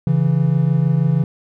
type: tone pair together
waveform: triangle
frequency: 138.51 / 164.81 Hz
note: C#3 / E3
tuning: -1 / 0 cents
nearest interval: minor third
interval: 301 cents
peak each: -14 dBFS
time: 0.07-1.24 s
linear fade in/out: 2 ms
effects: none